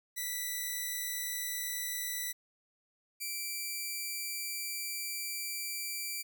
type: tone pair in turn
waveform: 5% pulse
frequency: 1973 / 2340 Hz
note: B6 / D7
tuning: -2 / -7 cents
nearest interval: minor third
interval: 295 cents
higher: second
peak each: -24 / -26 dBFS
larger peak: first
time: 0.16-2.33 / 3.2-6.23 s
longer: second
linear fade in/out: 20 ms
effects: none